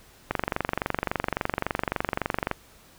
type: click train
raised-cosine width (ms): 0.5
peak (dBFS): -9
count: 53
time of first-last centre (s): 0.31-2.513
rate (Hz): 23.6
effects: pink hiss -54 dBFS RMS until 2.98 s